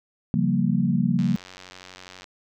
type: chord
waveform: sine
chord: G half-diminished seventh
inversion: second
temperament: equal with one note detuned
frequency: 138.59 / 174.61 / 194.31 / 233.1 Hz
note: Db3 / F3 / G3 / Bb3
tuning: 0 / 0 / -15 / 0 cents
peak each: -26 / -24 / -24 / -24 dBFS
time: 0.34-1.36 s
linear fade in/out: 0 ms
type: click train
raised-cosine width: 0.2 ms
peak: -24 dBFS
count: 98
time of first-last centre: 1.19-2.242 s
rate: 92.2 Hz
effects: none